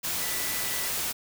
sine tone in noise, 1975.5 Hz, B6, in tune, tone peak -39 dBFS, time 0.19-0.89 s, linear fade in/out 20 ms, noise white, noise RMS -30 dBFS, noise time 0.03-1.13 s, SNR -12 dB, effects none

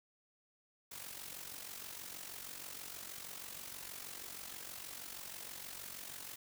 white noise with amplitude modulation, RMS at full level -45 dBFS, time 0.91-6.36 s, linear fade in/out 10 ms, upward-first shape sine, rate 46.3 Hz, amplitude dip 65%, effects none

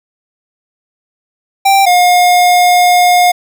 square tone pair in turn, 784 / 714.7 Hz, G5 / F5, 0 / +40 cents, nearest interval major second, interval 160 cents, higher first, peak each -6 dBFS, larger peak neither, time 1.65-1.86 / 1.86-3.32 s, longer second, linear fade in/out 10 ms, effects none

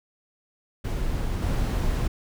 brown noise with level steps, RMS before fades -27 / -24 dBFS, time 0.84-2.08 s, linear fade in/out 10 ms, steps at 1.42 s, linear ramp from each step 10 ms, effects none

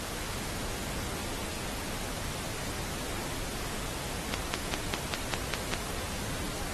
click train, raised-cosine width 0.2 ms, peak -9 dBFS, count 8, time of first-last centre 4.34-5.737 s, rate 5.01 Hz, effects pink hiss -37 dBFS RMS until 6.73 s + AAC 32 kbps

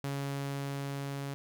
sawtooth tone with level ramp, 139.5 Hz, C#3, 11 cents sharp, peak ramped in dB -29 to -32 dBFS, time 0.04-1.34 s, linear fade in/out 0 ms, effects none

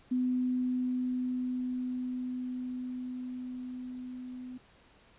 sine tone with level ramp, 251.9 Hz, B3, 34 cents sharp, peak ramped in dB -26 to -40 dBFS, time 0.11-4.58 s, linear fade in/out 10 ms, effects pink hiss -61 dBFS RMS until 5.18 s + resampled to 8000 Hz

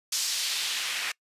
white noise with band-pass filter sweep, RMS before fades -30 dBFS, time 0.12-1.12 s, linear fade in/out 5 ms, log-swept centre 5500 to 2200 Hz, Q 1.3, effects noise-tail reverb RT60 0.1 s tail -24 dB re dry + resampled to 32000 Hz

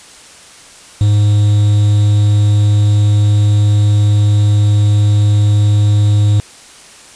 triangle tone with quantisation, 103.83 Hz, G#2, in tune, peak -5 dBFS, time 1.01-6.4 s, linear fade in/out 0 ms, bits 5, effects white hiss -38 dBFS RMS until 7.15 s + resampled to 22050 Hz

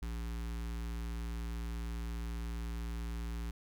square tone with notch filter, 57.2 Hz, A#1, 32 cents flat, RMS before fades -39 dBFS, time 0.02-3.51 s, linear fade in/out 5 ms, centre 590 Hz, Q 1.3, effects none

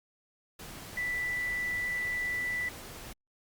sine tone in noise, 1975.5 Hz, B6, in tune, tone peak -30 dBFS, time 0.97-2.69 s, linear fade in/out 5 ms, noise pink, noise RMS -45 dBFS, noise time 0.59-3.13 s, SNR +12 dB, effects Opus 48 kbps

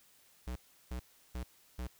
square tone bursts, 61.74 Hz, B1, in tune, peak -38 dBFS, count 4, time 0.47-1.872 s, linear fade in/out 5 ms, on 88 ms, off 350 ms, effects white hiss -65 dBFS RMS until 1.99 s

